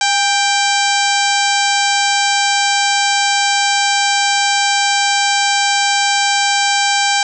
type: harmonic tone with a mistuned harmonic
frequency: 785 Hz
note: G5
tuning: 2 cents sharp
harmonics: 1 / 2 / 3 / 4 / 5 / 6 / 7 / 8 / 9 / 10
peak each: -16 / -19 / -21 / -22 / -23 / -24 / -24 / -25 / -26 / -26 dBFS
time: 0.01-7.23 s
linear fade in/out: 2 ms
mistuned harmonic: 1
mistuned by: +54 cents
effects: none